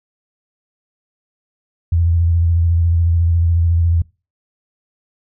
sine tone with vibrato, 84.4 Hz, E2, 41 cents sharp, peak -11 dBFS, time 1.92-4.02 s, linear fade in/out 5 ms, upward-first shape square, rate 14 Hz, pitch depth 30 cents each way, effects noise-tail reverb RT60 0.3 s tail -24 dB re dry

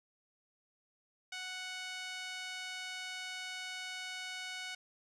5% pulse tone with band-pass filter, 740 Hz, F#5, in tune, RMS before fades -43 dBFS, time 1.32-4.75 s, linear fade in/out 5 ms, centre 2000 Hz, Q 0.87, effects none

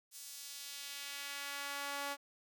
sawtooth tone with high-pass filter sweep, 282.6 Hz, C#4, 34 cents sharp, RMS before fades -44 dBFS, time 0.11-2.17 s, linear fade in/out 50 ms, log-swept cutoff 7200 to 760 Hz, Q 0.9, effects none

